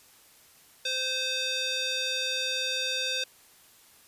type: tone with band-pass filter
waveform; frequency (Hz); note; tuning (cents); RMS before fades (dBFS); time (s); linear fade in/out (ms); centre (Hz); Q
square; 519; C5; -14; -30; 0.85-3.24; 5; 3900; 2.4
effects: white hiss -57 dBFS RMS until 4.07 s + resampled to 32000 Hz